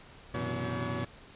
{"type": "tone cluster", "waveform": "20% pulse", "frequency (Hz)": [92.6, 121.3, 131.6, 162, 568], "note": ["F#2", "B2", "C3", "E3", "C#5"], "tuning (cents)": [2, -31, 10, -30, 42], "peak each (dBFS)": [-35, -30, -37, -36, -33], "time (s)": [0.34, 1.05], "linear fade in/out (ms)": 5, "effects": ["pink hiss -53 dBFS RMS until 1.35 s", "resampled to 8000 Hz"]}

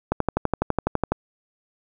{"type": "click train", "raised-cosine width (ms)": 1, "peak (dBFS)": -6, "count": 13, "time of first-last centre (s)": [0.12, 1.12], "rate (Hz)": 12, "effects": ["8-bit"]}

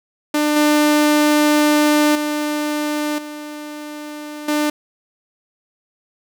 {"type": "tone with level steps", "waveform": "sawtooth", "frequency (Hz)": 298.8, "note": "D4", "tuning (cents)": 30, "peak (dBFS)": [-11, -8, -15, -25, -12], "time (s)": [0.34, 4.7], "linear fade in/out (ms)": 5, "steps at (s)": [0.56, 2.15, 3.18, 4.48], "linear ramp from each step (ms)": 5, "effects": []}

